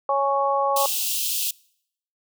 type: harmonic tone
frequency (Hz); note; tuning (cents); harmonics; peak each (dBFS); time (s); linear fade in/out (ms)
277.2; C#4; 0; 2 / 3 / 4; -23 / -23 / -23; 0.09-0.86; 2
type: high-pass noise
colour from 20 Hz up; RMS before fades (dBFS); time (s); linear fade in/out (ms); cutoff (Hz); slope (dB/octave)
white; -25; 0.76-1.51; 5; 2600; 96
effects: noise-tail reverb RT60 0.7 s tail -25 dB re dry